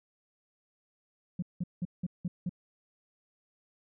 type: tone bursts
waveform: sine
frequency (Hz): 177.6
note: F3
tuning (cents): +29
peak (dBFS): -28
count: 6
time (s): 1.39-2.494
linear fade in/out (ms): 5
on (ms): 34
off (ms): 180
effects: tanh soft clip ceiling -26 dBFS